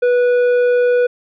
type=tone with tanh clipping; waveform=sine; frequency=490.3 Hz; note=B4; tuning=13 cents flat; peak=-12 dBFS; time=0.02-1.07 s; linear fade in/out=10 ms; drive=8 dB; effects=none